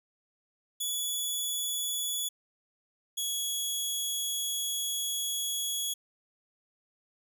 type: tone pair in turn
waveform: 15% pulse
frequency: 3416 / 3350 Hz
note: G#7 / G#7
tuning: +48 / +14 cents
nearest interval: unison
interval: 34 cents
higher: first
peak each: -23 dBFS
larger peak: neither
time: 0.8-2.29 / 3.17-5.94 s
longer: second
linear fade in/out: 10 ms
effects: none